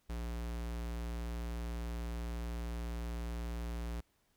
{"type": "tone", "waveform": "square", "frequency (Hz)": 58.27, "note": "A#1", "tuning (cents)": 0, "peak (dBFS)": -38, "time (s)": [0.09, 4.01], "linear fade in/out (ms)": 10, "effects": ["pink hiss -75 dBFS RMS until 4.36 s"]}